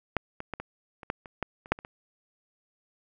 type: clicks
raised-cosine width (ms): 0.5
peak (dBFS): -10 / -21 / -18 / -21 / -28 / -13 / -28 / -14 / -30 / -7 / -28 / -25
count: 12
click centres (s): 0.167 / 0.404 / 0.537 / 0.6 / 1.032 / 1.101 / 1.258 / 1.427 / 1.659 / 1.72 / 1.789 / 1.849
effects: none